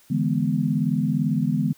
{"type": "chord", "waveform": "sine", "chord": "E dominant seventh", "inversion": "third", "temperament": "equal", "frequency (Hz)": [146.83, 164.81, 207.7, 246.9], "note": ["D3", "E3", "G#3", "B3"], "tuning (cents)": [0, 0, 0, 0], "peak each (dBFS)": -25, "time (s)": [0.1, 1.73], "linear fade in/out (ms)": 10, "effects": ["white hiss -56 dBFS RMS until 1.77 s"]}